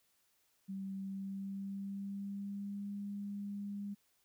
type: tone with pitch glide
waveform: sine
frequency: 193.6 to 202.1 Hz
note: G3 to G#3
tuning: -21 to -47 cents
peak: -39 dBFS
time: 0.68-3.95 s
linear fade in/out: 20 ms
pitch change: +74 cents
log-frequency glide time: 0.98-2.94 s
effects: white hiss -75 dBFS RMS until 4.24 s